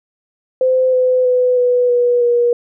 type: tone with pitch steps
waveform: sine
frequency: 515 / 507.6 / 500.3 / 493.2 / 486.1 / 479.1 Hz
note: C5 / B4 / B4 / B4 / B4 / A#4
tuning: -28 / +47 / +22 / -2 / -28 / +47 cents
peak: -10 dBFS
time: 0.61-2.53 s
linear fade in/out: 2 ms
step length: 320 ms
effects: none